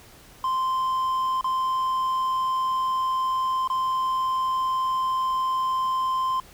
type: tone with dropouts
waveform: triangle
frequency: 1041 Hz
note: C6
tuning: 9 cents flat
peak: -20 dBFS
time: 0.44-6.4 s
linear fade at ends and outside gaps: 2 ms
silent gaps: 1.411-1.443 / 3.676-3.7 s
effects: pink hiss -50 dBFS RMS until 6.53 s